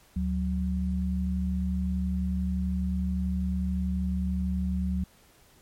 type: tone pair together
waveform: sine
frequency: 73.42 / 185 Hz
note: D2 / F#3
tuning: 0 / 0 cents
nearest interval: octave + major third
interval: 1600 cents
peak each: -28 dBFS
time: 0.16-5.04 s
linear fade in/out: 5 ms
effects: pink hiss -59 dBFS RMS until 5.61 s + MP3 64 kbps